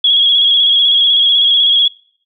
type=tone with vibrato; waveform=sine; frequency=3322 Hz; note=G#7; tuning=in tune; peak=-7 dBFS; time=0.04-1.88 s; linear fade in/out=5 ms; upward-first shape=square; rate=16 Hz; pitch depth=30 cents each way; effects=noise-tail reverb RT60 0.6 s tail -26 dB re dry